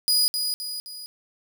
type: tone with echo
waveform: sawtooth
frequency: 4928 Hz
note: D#8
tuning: 17 cents flat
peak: -15 dBFS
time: 0.08-0.28 s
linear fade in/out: 0 ms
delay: 260 ms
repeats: 3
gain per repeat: -6 dB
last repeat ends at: 1.06 s
effects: none